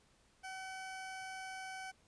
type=tone; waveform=20% pulse; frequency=758 Hz; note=F#5; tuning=42 cents sharp; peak=-39 dBFS; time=0.43-1.92 s; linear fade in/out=20 ms; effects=pink hiss -70 dBFS RMS until 2.07 s + resampled to 22050 Hz

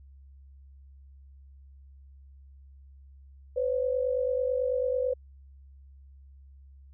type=tone pair together; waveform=sine; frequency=504.9 / 554 Hz; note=B4 / C#5; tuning=+38 / -1 cents; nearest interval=major second; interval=161 cents; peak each=-26 / -31 dBFS; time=3.56-5.14 s; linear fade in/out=10 ms; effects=added 68 Hz sine -49 dBFS peak until 6.93 s

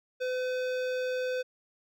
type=tone with hard clipping; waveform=sine; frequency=507 Hz; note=B4; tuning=45 cents sharp; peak=-31 dBFS; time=0.2-1.43 s; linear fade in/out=20 ms; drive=16 dB; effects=none

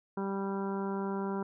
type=harmonic tone; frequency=196 Hz; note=G3; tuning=in tune; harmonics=1 / 2 / 3 / 4 / 5 / 6 / 7 / 8; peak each=-34 / -36 / -47 / -44 / -41 / -53 / -46 / -55 dBFS; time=0.17-1.43 s; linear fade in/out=5 ms; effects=none

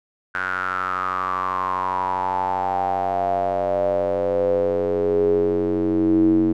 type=tone with band-pass filter sweep; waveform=square; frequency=46.25 Hz; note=F#1; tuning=in tune; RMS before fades=-21 dBFS; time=0.34-6.53 s; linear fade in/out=10 ms; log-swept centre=1500 to 300 Hz; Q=9.4; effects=none

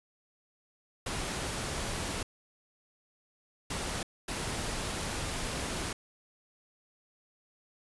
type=noise bursts at uneven times; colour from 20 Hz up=pink; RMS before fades=-35 dBFS; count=3; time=1.06-2.23 / 3.7-4.03 / 4.28-5.93 s; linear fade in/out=5 ms; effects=resampled to 24000 Hz

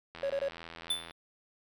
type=click train; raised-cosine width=0.3 ms; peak=-28 dBFS; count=81; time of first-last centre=0.15-1.109 s; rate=83.4 Hz
type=tone bursts; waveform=triangle; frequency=554.4 Hz; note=C#5; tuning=in tune; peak=-27 dBFS; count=3; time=0.23-0.484 s; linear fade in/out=2 ms; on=68 ms; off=25 ms
type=tone with exponential decay; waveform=square; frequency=3520 Hz; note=A7; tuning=in tune; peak=-26 dBFS; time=0.9-1.12 s; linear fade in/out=5 ms; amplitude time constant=46 ms
effects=none

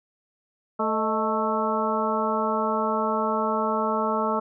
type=harmonic tone with a mistuned harmonic; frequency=220 Hz; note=A3; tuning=in tune; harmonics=1 / 2 / 3 / 4 / 5 / 6; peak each=-29 / -29 / -29 / -29 / -29 / -29 dBFS; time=0.79-4.4 s; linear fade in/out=10 ms; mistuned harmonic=3; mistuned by=-80 cents; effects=none

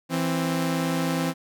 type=tone pair together; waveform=sawtooth; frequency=165.6 / 262.9 Hz; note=E3 / C4; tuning=+8 / +8 cents; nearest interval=minor sixth; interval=800 cents; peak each=-22 dBFS; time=0.09-1.34 s; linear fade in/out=50 ms; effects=none

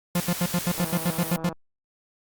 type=noise; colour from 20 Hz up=white; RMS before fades=-33 dBFS; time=0.15-1.36 s; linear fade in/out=2 ms
type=tone bursts; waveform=45% pulse; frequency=175.4 Hz; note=F3; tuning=8 cents sharp; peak=-21 dBFS; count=11; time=0.15-1.493 s; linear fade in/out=5 ms; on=53 ms; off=76 ms
type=click train; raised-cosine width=1 ms; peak=-23 dBFS; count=122; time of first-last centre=0.78-1.527 s; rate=162 Hz
effects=Opus 48 kbps

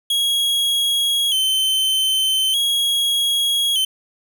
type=tone with vibrato; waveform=45% pulse; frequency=3194 Hz; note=G7; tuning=32 cents sharp; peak=-16 dBFS; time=0.1-3.85 s; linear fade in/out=5 ms; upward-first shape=square; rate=0.41 Hz; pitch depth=62 cents each way; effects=none

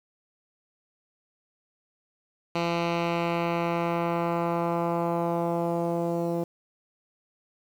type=tone with low-pass filter sweep; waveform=10% pulse; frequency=170 Hz; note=F3; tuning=46 cents flat; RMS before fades=-27 dBFS; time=2.55-6.44 s; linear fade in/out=5 ms; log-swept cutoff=3900 to 500 Hz; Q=1.1; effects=8-bit

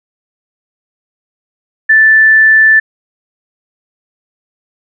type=tone; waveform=sine; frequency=1760 Hz; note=A6; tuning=in tune; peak=-3 dBFS; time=1.89-2.8 s; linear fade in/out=10 ms; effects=none

